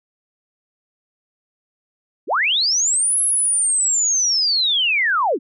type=linear two-way sweep; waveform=sine; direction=up then down; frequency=213.2 to 10980 to 213.2 Hz; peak=-15 dBFS; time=2.27-5.39 s; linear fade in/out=50 ms; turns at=3.21 s; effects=none